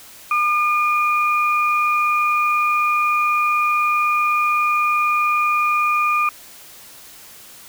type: tone pair together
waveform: sine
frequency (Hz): 1208 / 2428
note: D6 / D#7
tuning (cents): +48 / -43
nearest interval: octave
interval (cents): 1209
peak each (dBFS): -16 / -21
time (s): 0.31-6.29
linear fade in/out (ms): 2
effects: white hiss -42 dBFS RMS until 7.68 s